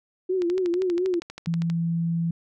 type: tone with vibrato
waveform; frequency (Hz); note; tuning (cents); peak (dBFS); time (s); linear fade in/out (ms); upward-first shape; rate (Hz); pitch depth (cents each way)
sine; 359.2; F4; +49; -21; 0.29-1.2; 10; triangle; 4.2; 110
type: click train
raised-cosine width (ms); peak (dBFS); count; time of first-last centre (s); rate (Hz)
0.2; -20; 17; 0.42-1.7; 12.5
type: tone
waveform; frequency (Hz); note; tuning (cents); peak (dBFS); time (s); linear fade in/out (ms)
sine; 167.5; E3; +28; -22; 1.47-2.31; 5
effects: none